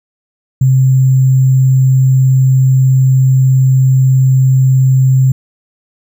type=tone with sample-and-hold; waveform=sine; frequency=131.6 Hz; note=C3; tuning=10 cents sharp; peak=-5 dBFS; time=0.61-5.32 s; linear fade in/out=5 ms; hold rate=7350 Hz; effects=none